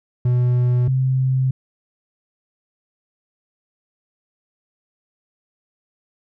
triangle / sine tone pair in turn, 123.47 / 130.81 Hz, B2 / C3, 0 / 0 cents, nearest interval minor second, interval 100 cents, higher second, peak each -12 / -15 dBFS, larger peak first, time 0.25-0.88 / 0.88-1.51 s, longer neither, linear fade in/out 5 ms, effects none

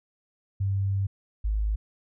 sine tone pair in turn, 98 / 52.61 Hz, G2 / G#1, 0 / +23 cents, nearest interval major seventh, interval 1077 cents, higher first, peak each -23 dBFS, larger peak neither, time 0.6-1.07 / 1.44-1.76 s, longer first, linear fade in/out 10 ms, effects none

